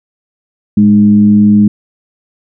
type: tone with frequency modulation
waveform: sine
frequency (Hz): 208.1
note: G#3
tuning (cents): +4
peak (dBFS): -3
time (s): 0.77-1.68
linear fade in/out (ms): 5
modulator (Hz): 99.3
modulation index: 0.44
effects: none